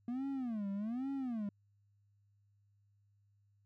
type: tone with vibrato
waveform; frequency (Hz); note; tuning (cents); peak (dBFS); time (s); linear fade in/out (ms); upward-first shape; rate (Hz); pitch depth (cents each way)
triangle; 233.1; A#3; 0; -34; 0.08-1.49; 2; sine; 1.2; 290
effects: added 101 Hz sine -69 dBFS peak until 3.65 s